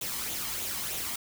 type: noise with flanger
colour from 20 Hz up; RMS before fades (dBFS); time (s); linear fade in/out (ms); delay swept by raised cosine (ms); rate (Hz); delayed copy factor
white; -34; 0.01-1.16; 5; 0.29 to 0.99; 3.2; +0.5
effects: none